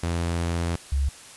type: tone pair in turn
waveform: sawtooth / sine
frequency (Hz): 85 / 69.01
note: F2 / C#2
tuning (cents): -46 / -7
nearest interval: major third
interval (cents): 361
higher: first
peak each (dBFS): -20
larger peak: neither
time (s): 0.03-0.76 / 0.92-1.09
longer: first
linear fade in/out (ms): 5
effects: white hiss -45 dBFS RMS until 1.36 s + resampled to 24000 Hz